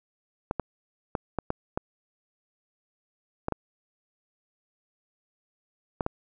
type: clicks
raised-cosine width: 1 ms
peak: -13 dBFS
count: 10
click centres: 0.511 / 0.597 / 1.152 / 1.387 / 1.504 / 1.775 / 3.484 / 3.523 / 6.008 / 6.064 s
effects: none